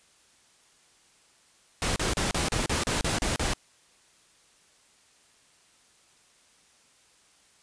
pink noise bursts, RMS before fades -27 dBFS, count 10, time 1.82-3.535 s, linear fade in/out 0 ms, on 140 ms, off 35 ms, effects white hiss -61 dBFS RMS until 7.62 s + resampled to 22050 Hz

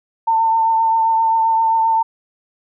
sine tone with vibrato, 900 Hz, A5, 39 cents sharp, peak -12 dBFS, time 0.27-2.03 s, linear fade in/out 10 ms, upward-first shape triangle, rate 7.6 Hz, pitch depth 23 cents each way, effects none

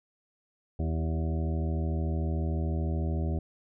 harmonic tone with a mistuned harmonic, 80.1 Hz, E2, 49 cents flat, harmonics 1 / 2 / 3 / 4 / 5 / 7 / 8 / 9, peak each -28 / -34 / -38 / -40 / -42 / -45 / -46 / -47 dBFS, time 0.79-3.39 s, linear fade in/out 5 ms, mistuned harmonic 4, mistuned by +35 cents, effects none

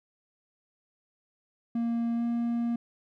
triangle tone with pitch glide, 233.1 to 235.3 Hz, A#3 to A#3, 0 to +16 cents, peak -24 dBFS, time 1.75-2.76 s, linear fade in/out 5 ms, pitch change +16 cents, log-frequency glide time 2.15-2.23 s, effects none

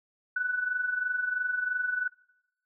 sine tone with amplitude modulation, 1488 Hz, F#6, 9 cents sharp, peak -24 dBFS, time 0.36-2.08 s, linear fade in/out 5 ms, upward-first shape sine, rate 23 Hz, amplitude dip 60%, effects noise-tail reverb RT60 0.9 s tail -23 dB re dry

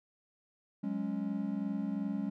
triangle chord, F# suspended second, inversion none, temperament equal, 185 / 207.7 / 277.2 Hz, F#3 / G#3 / C#4, 0 / 0 / 0 cents, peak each -37 / -33 / -36 dBFS, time 0.83-2.3 s, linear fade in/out 10 ms, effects none

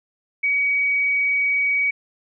sine tone, 2262 Hz, C#7, 34 cents sharp, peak -17 dBFS, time 0.43-1.91 s, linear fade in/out 10 ms, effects none

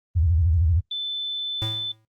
sine tone with vibrato, 82.8 Hz, E2, 8 cents sharp, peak -17 dBFS, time 0.15-0.81 s, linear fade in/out 20 ms, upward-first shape square, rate 13 Hz, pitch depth 140 cents each way
sine tone, 3520 Hz, A7, in tune, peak -25 dBFS, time 0.91-1.92 s, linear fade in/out 5 ms
square tone with exponential decay, 110 Hz, A2, in tune, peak -25 dBFS, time 1.62-2.05 s, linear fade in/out 0 ms, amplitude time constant 93 ms
effects noise-tail reverb RT60 0.1 s tail -17 dB re dry + Opus 32 kbps

